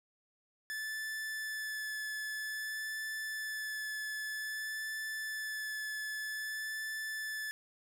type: tone with vibrato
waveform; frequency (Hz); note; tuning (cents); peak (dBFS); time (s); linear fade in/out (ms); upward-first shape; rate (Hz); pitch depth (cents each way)
45% pulse; 1740; A6; -20; -37; 0.7-7.51; 0; sine; 0.52; 12
effects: none